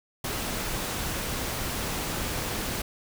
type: noise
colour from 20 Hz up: pink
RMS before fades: -31 dBFS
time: 0.24-2.82 s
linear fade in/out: 5 ms
effects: none